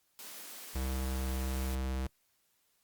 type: high-pass noise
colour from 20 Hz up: white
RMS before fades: -47 dBFS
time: 0.19-1.75 s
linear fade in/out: 0 ms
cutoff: 180 Hz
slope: 96 dB/octave
type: tone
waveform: square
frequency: 65.41 Hz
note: C2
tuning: in tune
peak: -33 dBFS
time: 0.75-2.07 s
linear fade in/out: 5 ms
effects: white hiss -74 dBFS RMS until 2.83 s + Opus 48 kbps